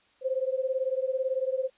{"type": "beating tone pair", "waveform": "sine", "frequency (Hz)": [516, 534], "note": ["C5", "C5"], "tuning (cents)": [-24, 35], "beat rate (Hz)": 18, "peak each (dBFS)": [-28, -30], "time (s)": [0.21, 1.7], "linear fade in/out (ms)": 50, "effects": ["white hiss -64 dBFS RMS until 1.77 s", "resampled to 8000 Hz"]}